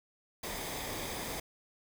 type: noise with comb filter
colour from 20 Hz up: pink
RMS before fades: -39 dBFS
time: 0.43-1.4 s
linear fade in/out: 5 ms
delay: 0.71 ms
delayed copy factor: -0.5
effects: none